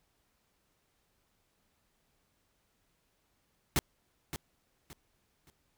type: noise with echo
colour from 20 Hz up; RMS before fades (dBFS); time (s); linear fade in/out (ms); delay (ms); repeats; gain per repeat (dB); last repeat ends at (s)
pink; -27; 3.76-3.79; 0; 570; 3; -11; 5.5
effects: pink hiss -75 dBFS RMS until 5.77 s